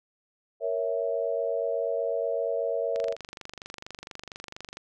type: chord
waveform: sine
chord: A# diminished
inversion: none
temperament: equal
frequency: 466.2 / 554.4 / 659.3 Hz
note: A#4 / C#5 / E5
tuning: 0 / 0 / 0 cents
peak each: -30 dBFS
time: 0.6-3.16 s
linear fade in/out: 50 ms
type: click train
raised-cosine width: 0.2 ms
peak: -22 dBFS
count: 45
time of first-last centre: 2.96-4.771 s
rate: 24.3 Hz
effects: none